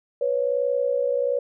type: tone pair together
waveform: sine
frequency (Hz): 493.9 / 555.1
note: B4 / C#5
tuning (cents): 0 / +2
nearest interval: major second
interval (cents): 202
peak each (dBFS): -23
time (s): 0.21-1.39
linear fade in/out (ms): 5
effects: none